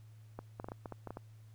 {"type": "clicks", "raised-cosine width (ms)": 1, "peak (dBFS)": -28, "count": 10, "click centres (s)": [0.39, 0.599, 0.644, 0.686, 0.719, 0.858, 0.923, 1.073, 1.106, 1.171], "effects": ["added 109 Hz sine -53 dBFS peak until 1.54 s", "pink hiss -71 dBFS RMS until 1.54 s"]}